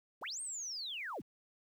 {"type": "linear two-way sweep", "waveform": "sine", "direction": "up then down", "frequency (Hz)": [50.7, 8690, 50.7], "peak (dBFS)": -39, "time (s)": [0.21, 1.22], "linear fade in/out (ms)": 20, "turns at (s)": 0.41, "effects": ["11-bit"]}